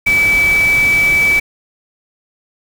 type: tone in noise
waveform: sine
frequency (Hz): 2300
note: D7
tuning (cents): -37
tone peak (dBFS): -9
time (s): 0.06-1.4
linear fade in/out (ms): 10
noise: pink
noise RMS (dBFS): -24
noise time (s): 0.06-1.4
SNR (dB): +12
effects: none